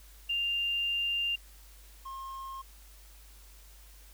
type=tone pair in turn; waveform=sine / triangle; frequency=2794 / 1069.8 Hz; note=F7 / C6; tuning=0 / +38 cents; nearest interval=octave + perfect fourth; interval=1662 cents; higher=first; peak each=-28 / -37 dBFS; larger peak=first; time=0.29-1.36 / 2.05-2.62 s; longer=first; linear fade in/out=10 ms; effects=added 50 Hz sine -52 dBFS peak until 4.13 s + white hiss -58 dBFS RMS until 4.13 s